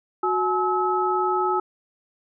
sine tone cluster, 367.7 / 851 / 1291 Hz, F#4 / G#5 / E6, -11 / +42 / -37 cents, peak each -24 dBFS, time 0.23-1.6 s, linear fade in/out 5 ms, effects none

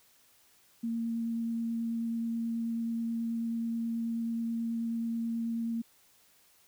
sine tone with vibrato, 230 Hz, A#3, 23 cents flat, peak -30 dBFS, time 0.83-5.82 s, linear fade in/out 10 ms, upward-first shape sine, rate 9.3 Hz, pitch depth 8 cents each way, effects white hiss -64 dBFS RMS until 6.67 s

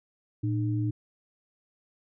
sine tone pair together, 113.8 / 303.8 Hz, A#2 / D#4, -41 / -41 cents, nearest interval octave + perfect fourth, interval 1700 cents, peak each -26 / -31 dBFS, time 0.43-0.91 s, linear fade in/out 10 ms, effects none

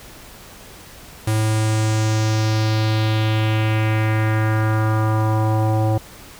square tone with low-pass filter sweep, 109.1 Hz, A2, 14 cents flat, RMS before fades -18 dBFS, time 1.27-5.98 s, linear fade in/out 5 ms, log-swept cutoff 11000 to 700 Hz, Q 2.4, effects pink hiss -41 dBFS RMS until 6.39 s

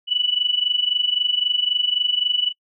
sine tone with amplitude modulation, 2960 Hz, F#7, in tune, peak -14 dBFS, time 0.07-2.53 s, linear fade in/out 50 ms, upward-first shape sine, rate 23.8 Hz, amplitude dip 80%, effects noise-tail reverb RT60 0.1 s tail -26 dB re dry

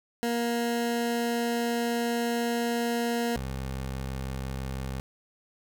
20% pulse tone pair in turn, 235.7 / 66 Hz, A#3 / C2, +19 / +16 cents, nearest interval octave + minor seventh, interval 2203 cents, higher first, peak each -21 / -27 dBFS, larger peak first, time 0.23-3.36 / 3.36-5 s, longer first, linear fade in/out 0 ms, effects 10-bit

